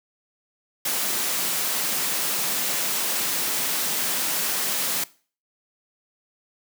white high-pass noise, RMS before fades -25 dBFS, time 0.85-5.04 s, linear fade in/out 5 ms, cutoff 140 Hz, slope 96 dB/octave, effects noise-tail reverb RT60 0.4 s tail -20 dB re dry

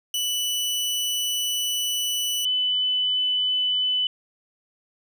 sawtooth / sine tone pair in turn, 2970 / 3001 Hz, F#7 / F#7, +6 / +24 cents, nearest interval unison, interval 18 cents, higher second, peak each -20 dBFS, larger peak neither, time 0.14-2.45 / 2.45-4.07 s, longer first, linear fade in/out 2 ms, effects none

